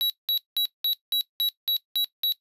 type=tone bursts; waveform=square; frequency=3900 Hz; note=B7; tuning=23 cents flat; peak=-22 dBFS; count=9; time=0.01-2.322 s; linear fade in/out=0 ms; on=88 ms; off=190 ms; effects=noise-tail reverb RT60 0.1 s tail -17 dB re dry + resampled to 32000 Hz

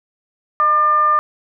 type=tone with frequency modulation; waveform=sine; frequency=1200 Hz; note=D6; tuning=37 cents sharp; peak=-11 dBFS; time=0.6-1.19 s; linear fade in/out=0 ms; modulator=586 Hz; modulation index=0.32; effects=none

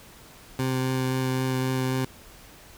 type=tone with vibrato; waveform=20% pulse; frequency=130 Hz; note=C3; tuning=11 cents flat; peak=-19 dBFS; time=0.59-2.05 s; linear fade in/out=2 ms; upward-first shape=triangle; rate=3.8 Hz; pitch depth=10 cents each way; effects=pink hiss -49 dBFS RMS until 2.77 s

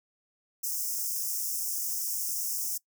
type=high-pass noise; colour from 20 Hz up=white; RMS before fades=-32 dBFS; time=0.63-2.78 s; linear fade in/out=10 ms; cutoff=5200 Hz; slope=96 dB/octave; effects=noise-tail reverb RT60 0.1 s tail -22 dB re dry

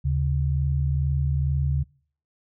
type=tone pair together; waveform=sine; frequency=75.3 / 137.54 Hz; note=D2 / C#3; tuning=+44 / -13 cents; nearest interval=minor seventh; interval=1043 cents; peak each=-23 dBFS; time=0.04-1.84 s; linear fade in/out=20 ms; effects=noise-tail reverb RT60 0.5 s tail -25 dB re dry

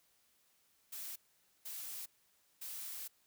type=noise bursts at uneven times; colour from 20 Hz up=blue; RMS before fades=-45 dBFS; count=3; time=0.92-1.16 / 1.65-2.06 / 2.61-3.08 s; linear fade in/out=10 ms; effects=white hiss -73 dBFS RMS until 3.26 s

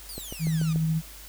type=exponential sweep; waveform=10% pulse; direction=down; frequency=4978 to 1176 Hz; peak=-31 dBFS; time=0.09-0.73 s; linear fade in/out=2 ms
type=click train; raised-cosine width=2 ms; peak=-23 dBFS; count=5; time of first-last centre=0.18-0.76 s; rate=6.9 Hz
type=tone with tremolo; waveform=sine; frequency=160 Hz; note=D#3; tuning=49 cents sharp; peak=-21 dBFS; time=0.39-1.02 s; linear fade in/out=50 ms; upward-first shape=triangle; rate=14 Hz; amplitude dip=25%
effects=added 50 Hz sine -46 dBFS peak until 1.28 s + white hiss -46 dBFS RMS until 1.28 s

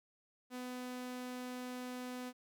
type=tone; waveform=sawtooth; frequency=250.3 Hz; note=B3; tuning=23 cents sharp; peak=-38 dBFS; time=0.5-2.33 s; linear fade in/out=50 ms; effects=none

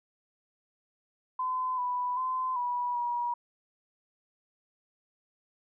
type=tone with pitch steps; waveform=sine; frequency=1020 / 989 / 1027 / 975 / 961 Hz; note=C6 / B5 / C6 / B5 / B5; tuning=-44 / +2 / -33 / -23 / -48 cents; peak=-28 dBFS; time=1.39-3.34 s; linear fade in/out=5 ms; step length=390 ms; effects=none

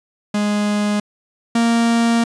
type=tone pair in turn; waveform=45% pulse; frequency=207.7 / 232.3 Hz; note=G#3 / A#3; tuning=0 / -6 cents; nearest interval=major second; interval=194 cents; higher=second; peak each=-16 / -13 dBFS; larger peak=second; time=0.34-1 / 1.55-2.24 s; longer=second; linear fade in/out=5 ms; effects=resampled to 22050 Hz

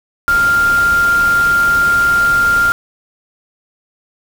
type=tone in noise; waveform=sine; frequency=1396.9 Hz; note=F6; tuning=in tune; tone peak=-9 dBFS; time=0.28-2.72 s; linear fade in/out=0 ms; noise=pink; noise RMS=-25 dBFS; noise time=0.28-2.72 s; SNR=+13 dB; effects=none

